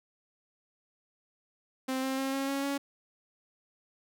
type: tone with pitch steps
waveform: sawtooth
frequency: 261.6 / 265.1 / 268.6 / 272.2 / 275.9 / 279.6 Hz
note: C4 / C4 / C4 / C#4 / C#4 / C#4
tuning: 0 / +23 / +46 / -31 / -8 / +15 cents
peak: -26 dBFS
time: 1.88-2.78 s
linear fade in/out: 10 ms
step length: 150 ms
effects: none